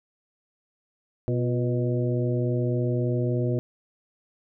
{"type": "harmonic tone with a mistuned harmonic", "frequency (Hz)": 123.47, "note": "B2", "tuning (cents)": 0, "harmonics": [1, 2, 3, 4, 5], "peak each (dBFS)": [-24, -31, -29, -33, -35], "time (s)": [1.28, 3.59], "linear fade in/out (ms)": 0, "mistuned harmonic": 3, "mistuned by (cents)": -59, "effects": []}